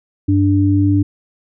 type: tone pair together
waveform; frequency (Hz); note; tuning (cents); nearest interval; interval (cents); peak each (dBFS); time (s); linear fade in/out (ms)
sine; 98 / 293.3; G2 / D4; 0 / -2; octave + perfect fifth; 1898; -13; 0.28-1.03; 10
effects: none